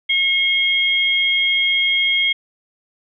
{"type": "tone pair together", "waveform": "sine", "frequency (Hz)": [2164, 3242], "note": ["C#7", "G#7"], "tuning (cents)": [-42, -42], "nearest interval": "perfect fifth", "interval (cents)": 700, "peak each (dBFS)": -17, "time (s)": [0.09, 2.33], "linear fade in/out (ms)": 10, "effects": []}